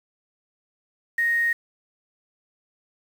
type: tone with quantisation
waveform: sine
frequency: 1864.7 Hz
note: A#6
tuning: in tune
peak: -19 dBFS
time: 1.18-1.53 s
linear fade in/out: 5 ms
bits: 7
effects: none